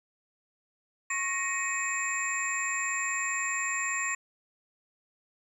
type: tone cluster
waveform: sine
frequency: 1096 / 1875 / 2239 / 2534 / 7310 Hz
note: C#6 / A#6 / C#7 / D#7 / A#8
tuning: -20 / +10 / +17 / +31 / -35 cents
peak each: -36 / -32 / -40 / -35 / -34 dBFS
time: 1.1-4.15 s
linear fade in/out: 5 ms
effects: 10-bit